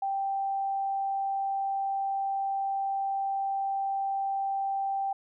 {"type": "tone", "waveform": "sine", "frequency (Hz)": 784, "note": "G5", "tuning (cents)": 0, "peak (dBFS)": -27, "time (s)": [0.02, 5.13], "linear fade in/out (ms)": 5, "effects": []}